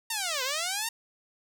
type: linear two-way sweep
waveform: 5% pulse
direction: down then up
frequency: 932.3 to 495.5 to 932.3 Hz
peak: -17 dBFS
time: 0.1-0.89 s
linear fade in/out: 5 ms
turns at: 0.43 s
effects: none